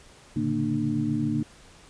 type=tone cluster; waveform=sine; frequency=113.7 / 138.8 / 146.7 / 229.6 / 299.9 Hz; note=A#2 / C#3 / D3 / A#3 / D4; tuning=-43 / +3 / -2 / -26 / +36 cents; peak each=-33 / -36 / -31 / -27 / -28 dBFS; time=0.36-1.43 s; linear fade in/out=5 ms; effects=pink hiss -52 dBFS RMS until 1.89 s + resampled to 22050 Hz